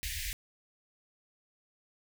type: band-stop noise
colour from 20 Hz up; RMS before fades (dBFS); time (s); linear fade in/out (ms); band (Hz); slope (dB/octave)
pink; -37; 0.03-0.33; 0; 100 to 1700; 96
effects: none